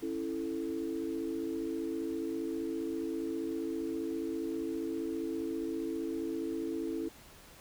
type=chord; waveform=sine; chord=A major; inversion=first; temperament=just; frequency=275 / 330 / 440 Hz; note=C#4 / E4 / A4; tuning=-14 / +2 / 0 cents; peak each=-39 / -35 / -40 dBFS; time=0.02-7.09 s; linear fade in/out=10 ms; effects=pink hiss -55 dBFS RMS until 7.6 s